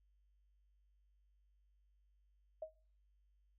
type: tone with exponential decay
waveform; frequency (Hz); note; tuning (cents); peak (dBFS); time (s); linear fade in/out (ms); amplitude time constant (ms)
sine; 631; D#5; +24; -38; 2.62-2.74; 5; 24
effects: noise-tail reverb RT60 0.5 s tail -25 dB re dry + added 50 Hz sine -70 dBFS peak until 3.58 s